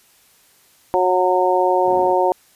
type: harmonic tone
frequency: 182.8 Hz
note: F#3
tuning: 21 cents flat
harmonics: 2 / 3 / 4 / 5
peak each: -19 / -19 / -19 / -19 dBFS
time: 0.94-2.32 s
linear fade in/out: 0 ms
type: band-pass noise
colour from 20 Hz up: pink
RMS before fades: -35 dBFS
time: 1.84-2.15 s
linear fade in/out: 50 ms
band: 170 to 520 Hz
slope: 12 dB/octave
effects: white hiss -54 dBFS RMS until 2.55 s + resampled to 32000 Hz